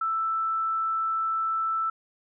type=tone; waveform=sine; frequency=1323 Hz; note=E6; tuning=6 cents sharp; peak=-24 dBFS; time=0.01-1.9 s; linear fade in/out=5 ms; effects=none